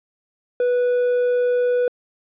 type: tone with hard clipping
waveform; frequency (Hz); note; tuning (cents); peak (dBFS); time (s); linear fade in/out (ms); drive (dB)
sine; 491.7; B4; -8; -17; 0.6-1.88; 2; 3
effects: resampled to 8000 Hz

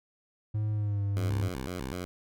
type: tone with pitch glide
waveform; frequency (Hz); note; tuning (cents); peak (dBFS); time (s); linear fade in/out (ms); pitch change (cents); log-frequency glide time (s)
triangle; 106.8 to 100.23; G#2 to G2; +49 to +39; -25; 0.54-1.49; 10; -110; 0.71-1.03
type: tone with vibrato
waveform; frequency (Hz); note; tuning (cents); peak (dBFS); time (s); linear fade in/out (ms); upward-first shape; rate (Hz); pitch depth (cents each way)
10% pulse; 76.6; D#2; -27; -26; 1.17-2.05; 0; square; 4; 280
effects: none

